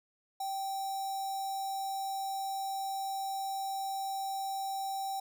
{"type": "tone with notch filter", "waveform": "square", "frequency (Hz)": 779, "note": "G5", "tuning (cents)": -11, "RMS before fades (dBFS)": -36, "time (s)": [0.4, 5.2], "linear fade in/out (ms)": 5, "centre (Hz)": 2400, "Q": 1.2, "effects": []}